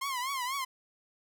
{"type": "tone with vibrato", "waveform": "sawtooth", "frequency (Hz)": 1046.5, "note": "C6", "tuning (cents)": 0, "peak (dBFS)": -28, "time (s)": [0.01, 0.65], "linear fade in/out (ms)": 10, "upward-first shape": "triangle", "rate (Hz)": 4.1, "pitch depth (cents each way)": 150, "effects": []}